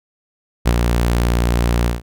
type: tone with ADSR envelope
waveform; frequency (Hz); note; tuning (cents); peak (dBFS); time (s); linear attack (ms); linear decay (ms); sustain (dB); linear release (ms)
sawtooth; 59; A#1; +22; -6; 0.65-2.02; 26; 49; -4; 160
effects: none